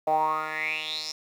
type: tone with band-pass filter sweep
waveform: 10% pulse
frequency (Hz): 155.56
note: D#3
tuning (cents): 0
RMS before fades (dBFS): -28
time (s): 0.07-1.12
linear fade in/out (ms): 5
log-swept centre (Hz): 680 to 5500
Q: 7.8
effects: 9-bit